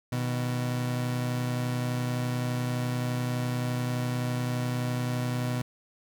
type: tone pair together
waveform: 30% pulse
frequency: 123.47 / 155.17 Hz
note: B2 / D#3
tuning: 0 / -4 cents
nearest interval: major third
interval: 396 cents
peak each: -25 / -35 dBFS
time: 0.12-5.62 s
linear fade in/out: 5 ms
effects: none